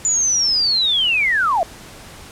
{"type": "linear sweep", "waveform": "sine", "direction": "down", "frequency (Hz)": [7060, 628], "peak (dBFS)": -14, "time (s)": [0.05, 1.63], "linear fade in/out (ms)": 0, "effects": ["pink hiss -39 dBFS RMS until 2.31 s", "low-pass 11000 Hz 12 dB/octave"]}